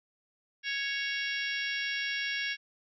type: harmonic tone with a mistuned harmonic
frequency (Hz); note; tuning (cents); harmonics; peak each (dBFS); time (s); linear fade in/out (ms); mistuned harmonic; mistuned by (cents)
554.4; C#5; 0; 3 / 4 / 5 / 6 / 7 / 8 / 9 / 10; -35 / -36 / -38 / -40 / -44 / -48 / -49 / -41; 0.63-2.57; 50; 8; +37
effects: none